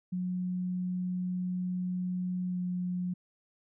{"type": "tone with pitch glide", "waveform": "sine", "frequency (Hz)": [181.5, 179.93], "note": ["F#3", "F#3"], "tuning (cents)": [-33, -48], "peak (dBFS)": -30, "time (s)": [0.12, 3.14], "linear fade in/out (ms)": 10, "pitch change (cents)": -15, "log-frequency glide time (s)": [2.48, 2.58], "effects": []}